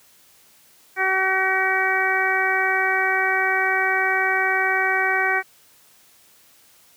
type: harmonic tone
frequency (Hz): 379.6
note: F#4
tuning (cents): +44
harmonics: 1 / 2 / 3 / 4 / 5 / 6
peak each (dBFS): -28 / -25 / -29 / -23 / -23 / -25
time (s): 0.96-5.43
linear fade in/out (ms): 50
effects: white hiss -54 dBFS RMS until 6.96 s + high-pass 60 Hz 12 dB/octave